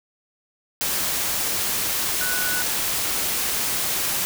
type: tone in noise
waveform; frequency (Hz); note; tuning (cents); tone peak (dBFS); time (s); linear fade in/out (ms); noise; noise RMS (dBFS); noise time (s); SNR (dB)
sine; 1480; F#6; 0; -26; 2.21-2.62; 0; white; -24; 0.81-4.25; -5
effects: none